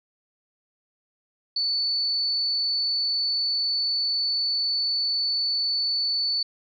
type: tone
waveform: sine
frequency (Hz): 4478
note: C#8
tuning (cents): +17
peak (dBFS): -22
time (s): 1.56-6.43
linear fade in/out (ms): 5
effects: none